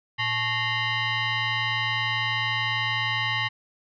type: tone with frequency modulation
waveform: sine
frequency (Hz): 115.5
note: A#2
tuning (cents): -16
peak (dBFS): -23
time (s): 0.18-3.49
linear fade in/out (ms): 20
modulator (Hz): 982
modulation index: 3.1
effects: none